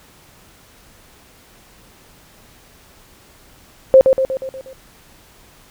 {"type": "tone with echo", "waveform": "sine", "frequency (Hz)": 528, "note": "C5", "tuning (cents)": 16, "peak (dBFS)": -3, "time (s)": [3.94, 4.01], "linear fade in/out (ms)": 0, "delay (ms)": 120, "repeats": 6, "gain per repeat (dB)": -5, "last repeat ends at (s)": 4.73, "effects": ["pink hiss -48 dBFS RMS until 5.7 s"]}